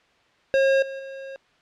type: tone with level steps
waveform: square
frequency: 540 Hz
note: C#5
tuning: 45 cents flat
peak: -17 / -32 / -35 dBFS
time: 0.54-1.36 s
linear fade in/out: 0 ms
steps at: 0.82 / 0.99 s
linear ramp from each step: 5 ms
effects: white hiss -60 dBFS RMS until 1.61 s + low-pass 3000 Hz 12 dB/octave